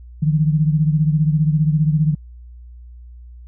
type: beating tone pair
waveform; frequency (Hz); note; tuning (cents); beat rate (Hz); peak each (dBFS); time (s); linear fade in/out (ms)
sine; 151.7 / 166.7; D#3 / E3; -44 / +20; 15; -14 / -20; 0.22-2.15; 10
effects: added 60 Hz sine -36 dBFS peak until 3.47 s

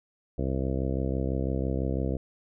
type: harmonic tone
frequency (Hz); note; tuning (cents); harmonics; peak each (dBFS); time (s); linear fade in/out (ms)
66; C2; +16; 1 / 2 / 3 / 4 / 5 / 6 / 7 / 8 / 9 / 10; -30 / -32 / -35 / -35 / -36 / -41 / -37 / -38 / -45 / -44; 0.38-2.17; 5
effects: none

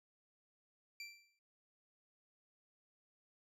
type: tone with exponential decay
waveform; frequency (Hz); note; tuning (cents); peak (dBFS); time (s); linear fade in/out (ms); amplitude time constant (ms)
25% pulse; 2349; D7; 0; -40; 1-1.39; 2; 83
effects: noise-tail reverb RT60 0.5 s tail -23 dB re dry + low-pass 11000 Hz 12 dB/octave

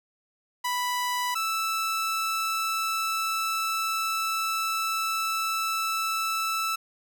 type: tone pair in turn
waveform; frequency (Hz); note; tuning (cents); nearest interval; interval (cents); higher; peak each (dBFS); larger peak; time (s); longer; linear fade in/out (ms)
sawtooth; 987.8 / 1318.6; B5 / E6; 0 / 0; perfect fourth; 500; second; -22; neither; 0.64-1.35 / 1.35-6.76; second; 10
effects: none

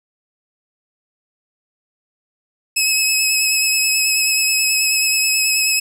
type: tone with vibrato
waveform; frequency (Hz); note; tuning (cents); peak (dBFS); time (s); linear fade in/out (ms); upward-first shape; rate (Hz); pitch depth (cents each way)
15% pulse; 2572; E7; -43; -7; 2.76-5.8; 10; sine; 9.3; 20
effects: none

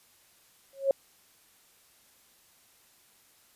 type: tone with exponential growth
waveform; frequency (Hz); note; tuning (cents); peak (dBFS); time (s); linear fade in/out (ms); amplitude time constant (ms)
sine; 546; C#5; -26; -17; 0.73-0.91; 2; 39
effects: white hiss -62 dBFS RMS until 3.55 s + resampled to 32000 Hz

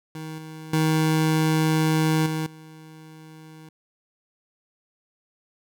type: tone with level steps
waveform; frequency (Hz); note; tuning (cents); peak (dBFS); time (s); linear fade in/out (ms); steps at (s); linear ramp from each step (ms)
25% pulse; 157.6; D#3; +23; -29 / -33 / -15 / -21 / -39; 0.15-3.69; 2; 0.38 / 0.73 / 2.26 / 2.46; 5
effects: none

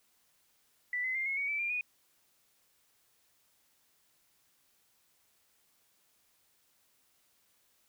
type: tone with pitch steps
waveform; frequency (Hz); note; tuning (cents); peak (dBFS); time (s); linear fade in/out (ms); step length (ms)
sine; 1975.5 / 2039 / 2105 / 2173 / 2243 / 2316 / 2390 / 2468; B6 / C7 / C7 / C#7 / C#7 / D7 / D7 / D#7; 0 / -45 / +10 / -35 / +20 / -25 / +30 / -15; -31; 0.93-1.81; 2; 110
effects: white hiss -71 dBFS RMS until 7.88 s

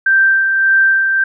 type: tone with tremolo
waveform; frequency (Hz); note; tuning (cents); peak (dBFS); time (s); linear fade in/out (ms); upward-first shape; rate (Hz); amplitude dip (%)
sine; 1568; G6; 0; -7; 0.06-1.24; 5; sine; 1.7; 40
effects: none

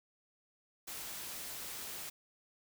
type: noise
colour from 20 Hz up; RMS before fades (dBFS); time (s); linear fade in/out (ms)
white; -44; 0.87-2.1; 10
effects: none

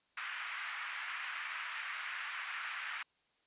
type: band-pass noise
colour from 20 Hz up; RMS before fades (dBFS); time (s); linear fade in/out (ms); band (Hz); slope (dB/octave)
white; -42; 0.17-3.03; 5; 1200 to 2400; 24
effects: white hiss -75 dBFS RMS until 3.46 s + resampled to 8000 Hz

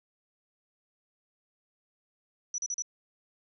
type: tone bursts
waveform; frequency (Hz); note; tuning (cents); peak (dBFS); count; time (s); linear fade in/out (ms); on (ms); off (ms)
sine; 5900; F#8; -6; -30; 4; 2.54-2.822; 2; 42; 38
effects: none

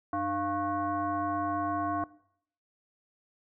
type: tone with frequency modulation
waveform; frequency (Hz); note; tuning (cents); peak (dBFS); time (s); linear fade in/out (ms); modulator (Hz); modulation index
sine; 698.5; F5; 0; -28; 0.13-2.04; 2; 397; 1.3
effects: noise-tail reverb RT60 0.7 s tail -20 dB re dry

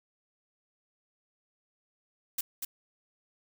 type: noise with echo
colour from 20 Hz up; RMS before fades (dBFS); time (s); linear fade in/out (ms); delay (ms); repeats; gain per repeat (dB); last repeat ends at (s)
blue; -31; 2.38-2.41; 5; 240; 1; -4; 2.65
effects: none

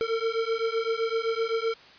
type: beating tone pair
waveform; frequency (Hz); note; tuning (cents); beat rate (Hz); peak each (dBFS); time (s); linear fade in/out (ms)
square; 449.3 / 457.1; A4 / A#4; +36 / -34; 7.8; -29; 0.01-1.74; 0
effects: white hiss -51 dBFS RMS until 1.98 s + resampled to 11025 Hz

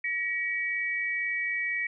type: tone pair together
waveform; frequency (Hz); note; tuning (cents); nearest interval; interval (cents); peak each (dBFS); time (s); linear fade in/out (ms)
sine; 1913.9 / 2276; A#6 / C#7; +45 / +45; minor third; 300; -30 / -30; 0.04-1.87; 5
effects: none

